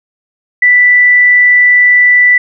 sine tone, 1975.5 Hz, B6, in tune, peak -3 dBFS, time 0.62-2.38 s, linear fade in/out 5 ms, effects none

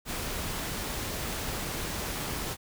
pink noise, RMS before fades -34 dBFS, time 0.05-2.57 s, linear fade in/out 50 ms, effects none

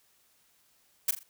blue noise with echo, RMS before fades -25 dBFS, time 1.08-1.11 s, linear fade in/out 5 ms, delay 41 ms, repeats 3, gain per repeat -9 dB, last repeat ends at 1.233 s, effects white hiss -67 dBFS RMS until 1.29 s

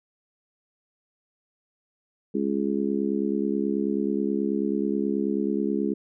harmonic tone, 69.3 Hz, C#2, in tune, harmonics 3 / 4 / 5 / 6, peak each -27 / -28 / -29 / -30 dBFS, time 2.34-5.94 s, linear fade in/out 10 ms, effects none

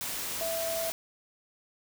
sine tone in noise, 660 Hz, E5, 2 cents sharp, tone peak -31 dBFS, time 0.41-0.9 s, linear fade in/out 0 ms, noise white, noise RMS -35 dBFS, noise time 0.01-0.92 s, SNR +1 dB, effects none

